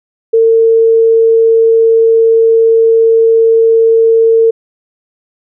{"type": "tone", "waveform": "sine", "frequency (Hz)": 452.9, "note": "A#4", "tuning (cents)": -50, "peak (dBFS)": -4, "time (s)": [0.33, 4.51], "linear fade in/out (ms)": 10, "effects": []}